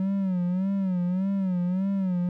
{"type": "tone with vibrato", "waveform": "triangle", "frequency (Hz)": 186.7, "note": "F#3", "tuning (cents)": 16, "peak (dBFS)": -21, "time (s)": [0, 2.29], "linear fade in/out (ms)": 2, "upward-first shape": "sine", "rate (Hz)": 1.7, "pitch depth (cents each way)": 99, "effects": []}